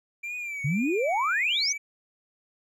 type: tone with vibrato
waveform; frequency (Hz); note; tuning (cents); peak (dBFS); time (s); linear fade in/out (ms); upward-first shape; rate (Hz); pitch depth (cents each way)
triangle; 2349; D7; 0; -30; 0.23-1.78; 10; triangle; 1.9; 100
type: exponential sweep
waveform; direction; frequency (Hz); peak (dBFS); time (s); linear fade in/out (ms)
sine; up; 129.6 to 6400; -23; 0.64-1.73; 10
effects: none